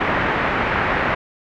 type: low-pass noise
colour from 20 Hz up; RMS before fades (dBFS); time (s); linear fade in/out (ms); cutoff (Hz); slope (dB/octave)
white; -20; 0-1.15; 10; 2000; 24
effects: none